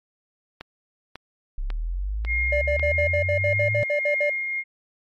click train, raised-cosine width 0.3 ms, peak -19 dBFS, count 5, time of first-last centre 0.61-2.796 s, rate 1.83 Hz
sine linear sweep, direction up, 32.05 to 110 Hz, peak -24 dBFS, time 1.58-3.83 s, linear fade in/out 0 ms
sine tone with tremolo, 2133 Hz, C7, 33 cents sharp, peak -21 dBFS, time 2.26-4.64 s, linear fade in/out 50 ms, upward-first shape triangle, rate 1.7 Hz, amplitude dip 40%
triangle tone bursts, 587.3 Hz, D5, in tune, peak -19 dBFS, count 12, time 2.52-4.298 s, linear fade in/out 5 ms, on 95 ms, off 58 ms
effects MP3 64 kbps

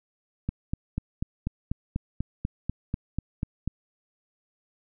click train, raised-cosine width 5 ms, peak -15 dBFS, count 14, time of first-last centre 0.49-3.676 s, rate 4.08 Hz, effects none

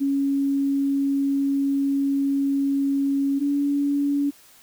sine tone pair in turn, 277.2 / 284.2 Hz, C#4 / C#4, 0 / +43 cents, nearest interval unison, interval 43 cents, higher second, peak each -19 dBFS, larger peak neither, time 0-3.4 / 3.4-4.31 s, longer first, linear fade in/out 20 ms, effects white hiss -52 dBFS RMS until 4.62 s

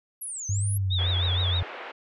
sine exponential two-way sweep, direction down then up, 11650 to 6000 to 11650 Hz, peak -32 dBFS, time 0.21-0.78 s, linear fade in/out 10 ms, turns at 0.47 s
sine tone with pitch glide, 99.5 to 89.67 Hz, G2 to F2, +26 to +46 cents, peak -23 dBFS, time 0.49-1.63 s, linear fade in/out 5 ms, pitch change -180 cents, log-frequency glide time 0.76-1.01 s
sine tone with vibrato, 3549 Hz, A7, 14 cents sharp, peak -27 dBFS, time 0.9-1.61 s, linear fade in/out 20 ms, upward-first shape triangle, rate 6.4 Hz, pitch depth 150 cents each way
pink band-pass noise, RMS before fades -39 dBFS, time 0.98-1.92 s, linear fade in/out 10 ms, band 400 to 2800 Hz, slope 24 dB/octave
effects none

